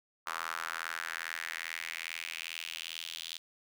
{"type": "tone with high-pass filter sweep", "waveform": "square", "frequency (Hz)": 41.2, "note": "E1", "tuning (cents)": 0, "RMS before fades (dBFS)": -40, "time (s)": [0.26, 3.38], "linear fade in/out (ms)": 10, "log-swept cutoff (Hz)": [1200, 3500], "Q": 3.2, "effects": []}